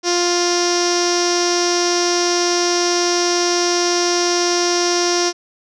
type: tone with low-pass filter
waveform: sawtooth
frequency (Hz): 350.5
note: F4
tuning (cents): +6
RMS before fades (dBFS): -17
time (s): 0.03-5.33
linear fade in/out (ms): 50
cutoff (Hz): 5600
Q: 8.6
effects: none